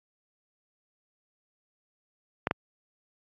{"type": "clicks", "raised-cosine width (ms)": 0.5, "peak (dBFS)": -10, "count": 2, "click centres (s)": [2.471, 2.511], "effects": ["high-pass 80 Hz 12 dB/octave", "AAC 32 kbps"]}